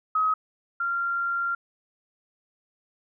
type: tone pair in turn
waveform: sine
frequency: 1270 / 1384.3 Hz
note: D#6 / F6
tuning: +35 / -16 cents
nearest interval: minor second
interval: 149 cents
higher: second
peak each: -20 / -24 dBFS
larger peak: first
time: 0.15-0.34 / 0.8-1.55 s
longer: second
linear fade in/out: 5 ms
effects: none